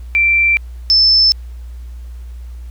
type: tone pair in turn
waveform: sine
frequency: 2349 / 5273 Hz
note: D7 / E8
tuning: 0 / 0 cents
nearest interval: octave + major second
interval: 1400 cents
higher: second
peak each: -9 / -7 dBFS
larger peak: second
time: 0.15-0.57 / 0.9-1.32 s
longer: neither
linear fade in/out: 0 ms
effects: added 60 Hz sine -27 dBFS peak until 2.7 s + pink hiss -52 dBFS RMS until 2.7 s